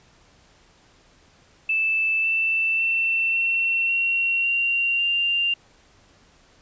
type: tone with pitch steps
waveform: sine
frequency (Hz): 2637 / 2661 / 2686 / 2711 / 2736 / 2762 / 2787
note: E7 / E7 / E7 / E7 / F7 / F7 / F7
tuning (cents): 0 / +16 / +32 / +48 / -36 / -20 / -4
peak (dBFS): -19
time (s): 1.69-5.54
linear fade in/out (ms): 5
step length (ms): 550
effects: pink hiss -56 dBFS RMS until 6.61 s + resampled to 16000 Hz